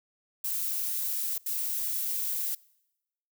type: noise bursts at uneven times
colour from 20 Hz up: violet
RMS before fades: -31 dBFS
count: 2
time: 0.44-1.38 / 1.46-2.55 s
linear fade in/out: 5 ms
effects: noise-tail reverb RT60 0.9 s tail -24 dB re dry